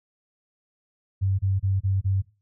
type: tone bursts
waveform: sine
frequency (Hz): 96.7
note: G2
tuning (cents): -23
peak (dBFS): -20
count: 5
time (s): 1.21-2.222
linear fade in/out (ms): 20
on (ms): 180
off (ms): 28
effects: noise-tail reverb RT60 0.3 s tail -17 dB re dry